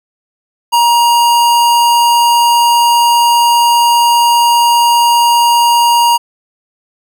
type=tone; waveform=square; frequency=945 Hz; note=A#5; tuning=23 cents sharp; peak=-7 dBFS; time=0.72-6.18 s; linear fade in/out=20 ms; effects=none